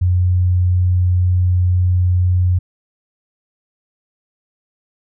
sine tone, 90.2 Hz, F#2, 44 cents flat, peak -11 dBFS, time 0.01-2.59 s, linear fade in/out 10 ms, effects none

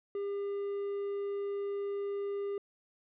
triangle tone, 401.8 Hz, G4, 43 cents sharp, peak -31 dBFS, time 0.15-2.58 s, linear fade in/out 2 ms, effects resampled to 8000 Hz

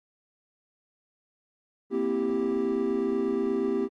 triangle chord, C dominant seventh, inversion third, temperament equal, 233.1 / 261.6 / 329.6 / 392 Hz, Bb3 / C4 / E4 / G4, 0 / 0 / 0 / 0 cents, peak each -30 / -29 / -31 / -25 dBFS, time 1.9-3.89 s, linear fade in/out 50 ms, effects Opus 24 kbps

